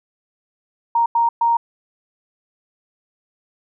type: tone bursts at uneven times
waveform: sine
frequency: 932.3 Hz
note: A#5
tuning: in tune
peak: -13 dBFS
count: 3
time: 0.95-1.06 / 1.15-1.29 / 1.41-1.57 s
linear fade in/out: 5 ms
effects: none